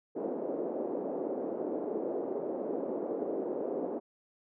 white band-pass noise, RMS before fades -35 dBFS, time 0.15-4 s, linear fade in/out 20 ms, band 280 to 520 Hz, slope 24 dB/octave, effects none

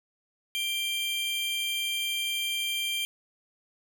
45% pulse tone pair together, 2373 / 3168 Hz, D7 / G7, +17 / +18 cents, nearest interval perfect fourth, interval 501 cents, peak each -33 / -29 dBFS, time 0.55-3.05 s, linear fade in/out 0 ms, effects none

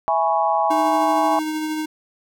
sine chord, C# minor seventh, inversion first, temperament equal, 659.3 / 830.6 / 987.8 / 1108.7 Hz, E5 / G#5 / B5 / C#6, 0 / 0 / 0 / 0 cents, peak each -22 / -19 / -24 / -24 dBFS, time 0.08-1.39 s, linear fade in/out 0 ms
square tone with tremolo, 310 Hz, D#4, 6 cents flat, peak -22 dBFS, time 0.7-1.86 s, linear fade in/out 10 ms, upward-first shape triangle, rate 13 Hz, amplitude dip 30%
effects none

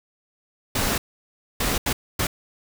pink noise bursts at uneven times, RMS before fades -23 dBFS, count 4, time 0.75-0.98 / 1.6-1.78 / 1.86-1.93 / 2.19-2.27 s, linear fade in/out 5 ms, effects none

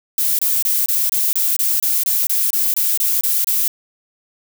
violet noise bursts, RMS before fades -17 dBFS, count 15, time 0.18-3.68 s, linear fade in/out 2 ms, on 210 ms, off 25 ms, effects none

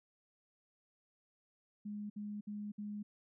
sine tone bursts, 207.7 Hz, G#3, in tune, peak -40 dBFS, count 4, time 1.85-3.03 s, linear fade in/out 10 ms, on 250 ms, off 60 ms, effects none

